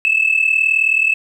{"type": "tone pair together", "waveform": "sine", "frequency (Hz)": [2598, 2637], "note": ["E7", "E7"], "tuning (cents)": [-26, 0], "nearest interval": "unison", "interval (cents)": 26, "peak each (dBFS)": -14, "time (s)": [0.05, 1.14], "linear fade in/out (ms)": 0, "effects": ["tanh soft clip ceiling -6 dBFS", "8-bit"]}